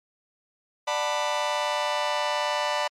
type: chord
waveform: sawtooth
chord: B minor seventh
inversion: first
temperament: just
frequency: 592.7 / 740.8 / 889 / 987.8 Hz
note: D5 / F#5 / A5 / B5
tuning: +16 / +2 / +18 / 0 cents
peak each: -24 / -30 / -26 / -25 dBFS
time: 0.87-2.88 s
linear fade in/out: 10 ms
effects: low-pass 6000 Hz 12 dB/octave + MP3 96 kbps